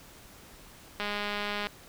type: click train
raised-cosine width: 0.3 ms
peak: -17 dBFS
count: 139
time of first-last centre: 1-1.67 s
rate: 206 Hz
effects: pink hiss -52 dBFS RMS until 1.88 s